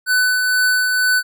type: tone with tremolo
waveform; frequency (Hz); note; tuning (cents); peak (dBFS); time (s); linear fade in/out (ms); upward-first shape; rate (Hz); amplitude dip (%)
square; 1500; F#6; +23; -13; 0.06-1.23; 50; triangle; 2.1; 35
effects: none